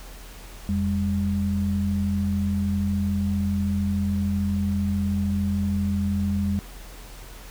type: tone pair together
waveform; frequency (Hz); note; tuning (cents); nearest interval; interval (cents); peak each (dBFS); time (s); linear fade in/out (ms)
sine; 86.9 / 200; F2 / G3; -8 / +35; octave + major second; 1443; -25 / -23; 0.69-6.59; 0
effects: added 42 Hz sine -40 dBFS peak until 7.5 s + pink hiss -45 dBFS RMS until 7.5 s